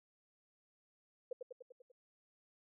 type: tone with echo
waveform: sine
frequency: 500 Hz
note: B4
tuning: 21 cents sharp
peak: -37 dBFS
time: 1.31-1.33 s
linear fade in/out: 5 ms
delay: 98 ms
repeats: 6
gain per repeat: -4 dB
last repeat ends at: 1.918 s
effects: none